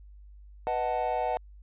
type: chord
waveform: triangle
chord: B dominant seventh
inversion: none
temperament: equal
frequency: 493.9 / 622.3 / 740 / 880 Hz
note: B4 / D#5 / F#5 / A5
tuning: 0 / 0 / 0 / 0 cents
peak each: -32 / -31 / -28 / -31 dBFS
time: 0.67-1.37 s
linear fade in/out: 0 ms
effects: added 50 Hz sine -47 dBFS peak until 1.62 s + resampled to 8000 Hz